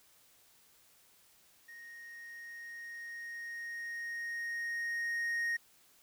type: tone with level ramp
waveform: triangle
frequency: 1864.7 Hz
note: A#6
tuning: in tune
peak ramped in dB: -47 to -29 dBFS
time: 1.68-5.57 s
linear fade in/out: 10 ms
effects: white hiss -65 dBFS RMS until 6.02 s